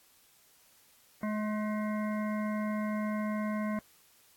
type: harmonic tone with a mistuned harmonic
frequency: 212.2 Hz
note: G#3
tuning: 38 cents sharp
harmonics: 1 / 3 / 5 / 7 / 9 / 10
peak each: -31 / -39 / -41 / -47 / -48 / -48 dBFS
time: 1.23-3.79 s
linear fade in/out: 2 ms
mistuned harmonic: 7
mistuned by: +43 cents
effects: white hiss -63 dBFS RMS until 4.36 s + AAC 64 kbps